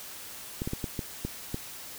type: clicks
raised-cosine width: 3 ms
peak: -18 dBFS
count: 7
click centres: 0.619 / 0.675 / 0.734 / 0.842 / 0.992 / 1.25 / 1.544 s
effects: white hiss -43 dBFS RMS until 1.98 s